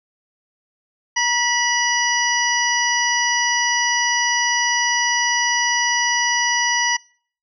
harmonic tone with a mistuned harmonic, 975 Hz, B5, 23 cents flat, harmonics 1 / 2 / 3 / 5 / 6, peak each -22 / -20 / -26 / -27 / -22 dBFS, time 1.16-6.97 s, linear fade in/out 10 ms, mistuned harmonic 1, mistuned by -45 cents, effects noise-tail reverb RT60 0.5 s tail -26 dB re dry

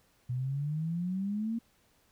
sine exponential sweep, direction up, 122 to 233.8 Hz, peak -30 dBFS, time 0.29-1.59 s, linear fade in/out 10 ms, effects pink hiss -68 dBFS RMS until 2.11 s

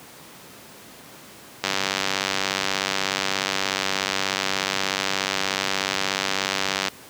click train, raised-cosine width 0.2 ms, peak -4 dBFS, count 508, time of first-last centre 1.64-6.883 s, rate 96.7 Hz, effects pink hiss -44 dBFS RMS until 7.09 s + high-pass 150 Hz 12 dB/octave

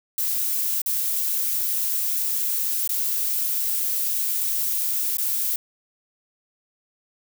violet noise with dropouts, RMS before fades -24 dBFS, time 0.18-5.56 s, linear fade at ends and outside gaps 2 ms, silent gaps 0.818-0.86 / 2.876-2.892 / 5.171-5.183 s, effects none

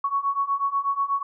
sine beating tone pair, 1108.7 / 1116.9 Hz, C#6 / C#6, 0 / +13 cents, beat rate 8.2 Hz, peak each -26 / -24 dBFS, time 0.04-1.23 s, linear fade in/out 5 ms, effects none

